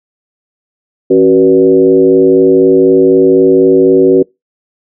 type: tone with frequency modulation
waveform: sine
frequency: 377.4 Hz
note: F#4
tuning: 34 cents sharp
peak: -3 dBFS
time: 1.1-4.23 s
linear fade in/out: 10 ms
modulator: 104 Hz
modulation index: 1
effects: noise-tail reverb RT60 0.2 s tail -25 dB re dry